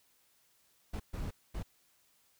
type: noise bursts at uneven times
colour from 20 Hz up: brown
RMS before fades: -38 dBFS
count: 3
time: 0.93-1 / 1.13-1.31 / 1.54-1.63 s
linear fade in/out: 10 ms
effects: white hiss -70 dBFS RMS until 2.39 s